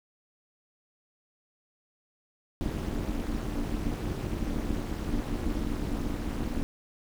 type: noise with amplitude modulation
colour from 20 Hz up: brown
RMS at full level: -27 dBFS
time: 2.61-6.63 s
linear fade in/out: 0 ms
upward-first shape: sine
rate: 260 Hz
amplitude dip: 100%
effects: none